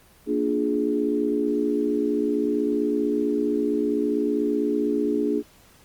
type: chord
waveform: sine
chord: Bb dominant seventh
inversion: none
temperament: equal with one note detuned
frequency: 233.1 / 293.7 / 349.2 / 418 Hz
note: Bb3 / D4 / F4 / Ab4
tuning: 0 / 0 / 0 / +11 cents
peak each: -28 / -24 / -30 / -25 dBFS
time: 0.26-5.43 s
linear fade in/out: 50 ms
effects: pink hiss -54 dBFS RMS until 5.84 s + Opus 24 kbps